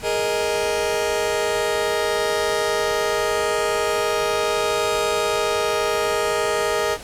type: chord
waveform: sawtooth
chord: Ab suspended second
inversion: none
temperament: just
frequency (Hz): 415.3 / 467.2 / 623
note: Ab4 / Bb4 / Eb5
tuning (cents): 0 / +4 / +2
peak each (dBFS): -20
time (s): 0.02-6.98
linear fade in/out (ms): 50
effects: pink hiss -38 dBFS RMS until 7.03 s + low-pass 11000 Hz 12 dB/octave